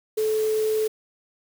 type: tone in noise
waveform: sine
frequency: 434.5 Hz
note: A4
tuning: 22 cents flat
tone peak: -20 dBFS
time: 0.17-0.88 s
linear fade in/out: 10 ms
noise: white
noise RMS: -38 dBFS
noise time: 0.17-0.88 s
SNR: +15 dB
effects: none